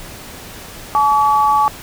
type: tone pair together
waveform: sine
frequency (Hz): 854.8 / 1141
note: G#5 / C#6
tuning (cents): +50 / +50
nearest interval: perfect fourth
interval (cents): 500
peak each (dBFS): -13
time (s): 0.95-1.68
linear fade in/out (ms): 0
effects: pink hiss -34 dBFS RMS until 1.82 s